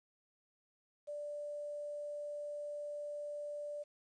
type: tone with quantisation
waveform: sine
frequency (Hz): 587.3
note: D5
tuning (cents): 0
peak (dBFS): -40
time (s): 1.07-3.84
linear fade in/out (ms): 20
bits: 11
effects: resampled to 22050 Hz